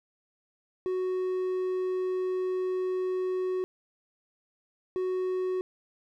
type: tone pair in turn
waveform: triangle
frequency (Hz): 370 / 370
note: F#4 / F#4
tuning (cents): 0 / 0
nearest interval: unison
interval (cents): 0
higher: neither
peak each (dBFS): -25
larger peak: neither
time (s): 0.86-3.64 / 4.96-5.61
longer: first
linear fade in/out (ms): 0
effects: none